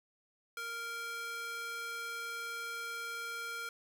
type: tone with high-pass filter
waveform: square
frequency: 464.7 Hz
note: A#4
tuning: 5 cents flat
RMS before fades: -41 dBFS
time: 0.57-3.69 s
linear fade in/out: 2 ms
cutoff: 1300 Hz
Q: 1.6
effects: none